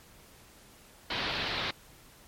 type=low-pass noise; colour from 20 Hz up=white; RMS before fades=-33 dBFS; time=1.1-1.71 s; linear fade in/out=5 ms; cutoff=4400 Hz; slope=48 dB/octave; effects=pink hiss -56 dBFS RMS until 2.27 s + MP3 64 kbps